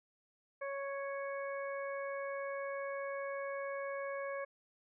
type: harmonic tone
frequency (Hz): 554.4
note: C#5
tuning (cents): 0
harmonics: 1 / 2 / 3 / 4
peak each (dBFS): -39 / -45 / -47 / -50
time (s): 0.61-4.45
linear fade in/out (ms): 10
effects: none